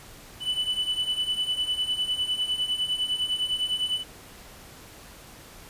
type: beating tone pair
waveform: triangle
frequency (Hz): 2982 / 2991.9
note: F#7 / F#7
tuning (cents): +13 / +19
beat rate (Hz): 9.9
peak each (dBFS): -29 / -25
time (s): 0.4-4.04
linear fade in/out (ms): 50
effects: pink hiss -47 dBFS RMS until 5.69 s + resampled to 32000 Hz